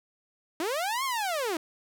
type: linear two-way sweep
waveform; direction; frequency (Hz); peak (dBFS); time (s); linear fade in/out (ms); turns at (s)
sawtooth; up then down; 300 to 1109 to 300; -24; 0.6-1.57; 2; 1.04
effects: none